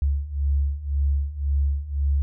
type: beating tone pair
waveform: sine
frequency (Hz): 69.3 / 71.2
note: C#2 / C#2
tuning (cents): 0 / +47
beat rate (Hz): 1.9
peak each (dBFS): -25 / -22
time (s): 0.02-2.22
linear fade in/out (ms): 0
effects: none